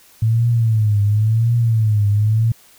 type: tone with vibrato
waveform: sine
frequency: 110 Hz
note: A2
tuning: in tune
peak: -12 dBFS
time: 0.22-2.52 s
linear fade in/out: 5 ms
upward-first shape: triangle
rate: 0.94 Hz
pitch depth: 140 cents each way
effects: white hiss -49 dBFS RMS until 2.78 s